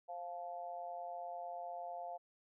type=tone with amplitude modulation; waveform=sine; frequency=698.5 Hz; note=F5; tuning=in tune; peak=-38 dBFS; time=0.08-2.18 s; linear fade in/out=20 ms; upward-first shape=sine; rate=171 Hz; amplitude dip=90%; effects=none